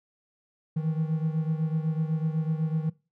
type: beating tone pair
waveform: triangle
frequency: 156.5 / 164.5 Hz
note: D#3 / E3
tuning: +10 / -3 cents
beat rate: 8 Hz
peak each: -24 / -29 dBFS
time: 0.76-2.9 s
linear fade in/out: 10 ms
effects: noise-tail reverb RT60 0.3 s tail -22 dB re dry